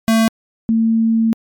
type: tone pair in turn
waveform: square / sine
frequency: 224.3 / 225.4 Hz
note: A3 / A3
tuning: +34 / +42 cents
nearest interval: unison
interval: 8 cents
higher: second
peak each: -11 dBFS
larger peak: neither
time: 0.08-0.28 / 0.69-1.33 s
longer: second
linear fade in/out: 0 ms
effects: MP3 96 kbps